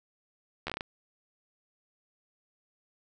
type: slowing click train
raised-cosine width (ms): 0.3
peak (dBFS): -18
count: 7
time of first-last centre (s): 0.67-0.809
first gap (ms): 12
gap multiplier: 1.26
effects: none